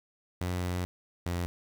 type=tone pair in turn; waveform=sawtooth; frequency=89.6 / 87.4 Hz; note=F2 / F2; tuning=+45 / +2 cents; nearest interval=unison; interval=43 cents; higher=first; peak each=-26 dBFS; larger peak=neither; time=0.41-0.85 / 1.26-1.46 s; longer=first; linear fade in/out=0 ms; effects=9-bit